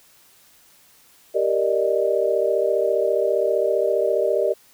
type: chord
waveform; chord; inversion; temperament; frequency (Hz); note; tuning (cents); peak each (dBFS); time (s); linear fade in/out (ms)
sine; Eb major seventh; first; equal; 392 / 466.2 / 587.3 / 622.3; G4 / Bb4 / D5 / Eb5; 0 / 0 / 0 / 0; -23; 1.34-4.54; 20
effects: white hiss -54 dBFS RMS until 4.73 s